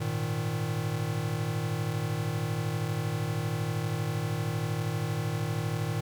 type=chord; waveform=square; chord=Ab suspended second; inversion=none; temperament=equal; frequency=103.83 / 116.54 / 155.56 Hz; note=Ab2 / Bb2 / Eb3; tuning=0 / 0 / 0 cents; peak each=-36 / -33 / -33 dBFS; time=0-6.01 s; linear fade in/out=10 ms; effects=10-bit